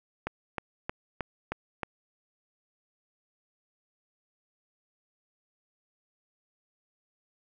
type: click train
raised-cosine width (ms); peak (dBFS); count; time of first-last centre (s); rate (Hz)
0.5; -16; 6; 0.27-1.833; 3.2
effects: none